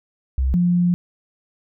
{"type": "tone pair in turn", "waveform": "sine", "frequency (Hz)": [65.41, 176.09], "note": ["C2", "F3"], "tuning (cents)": [0, 15], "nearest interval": "octave + perfect fourth", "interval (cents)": 1715, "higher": "second", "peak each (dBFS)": [-16, -14], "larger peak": "second", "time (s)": [[0.38, 0.54], [0.54, 0.94]], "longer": "second", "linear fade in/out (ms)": 0, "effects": []}